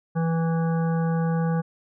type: harmonic tone with a mistuned harmonic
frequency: 164.2 Hz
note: E3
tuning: 6 cents flat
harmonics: 1 / 3 / 5 / 7 / 9 / 10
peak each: -21 / -31 / -34 / -39 / -41 / -45 dBFS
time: 0.15-1.62 s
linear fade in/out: 20 ms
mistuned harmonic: 1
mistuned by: +15 cents
effects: none